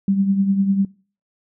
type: tone with tremolo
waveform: sine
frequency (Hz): 196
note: G3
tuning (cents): 0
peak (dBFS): -12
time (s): 0.08-0.85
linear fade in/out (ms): 2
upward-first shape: triangle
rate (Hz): 10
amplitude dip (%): 70
effects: noise-tail reverb RT60 0.4 s tail -22 dB re dry